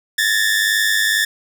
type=tone pair together; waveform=sawtooth; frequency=1715 / 1817 Hz; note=A6 / A#6; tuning=-45 / -45 cents; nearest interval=minor second; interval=100 cents; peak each=-14 dBFS; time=0.18-1.25 s; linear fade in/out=5 ms; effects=none